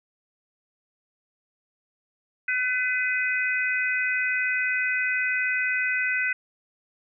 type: harmonic tone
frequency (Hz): 503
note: B4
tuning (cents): +32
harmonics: 3 / 4 / 5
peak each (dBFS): -26 / -27 / -28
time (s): 2.48-6.33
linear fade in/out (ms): 5
effects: none